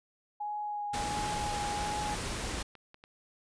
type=tone with vibrato; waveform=sine; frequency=830.6 Hz; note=G#5; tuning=in tune; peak=-33 dBFS; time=0.4-2.15 s; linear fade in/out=10 ms; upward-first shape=sine; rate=1.4 Hz; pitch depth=14 cents each way
type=noise; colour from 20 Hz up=pink; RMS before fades=-36 dBFS; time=0.93-2.63 s; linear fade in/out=10 ms
type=clicks; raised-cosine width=0.3 ms; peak=-35 dBFS; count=6; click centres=2.298 / 2.361 / 2.497 / 2.753 / 2.944 / 3.039 s
effects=resampled to 22050 Hz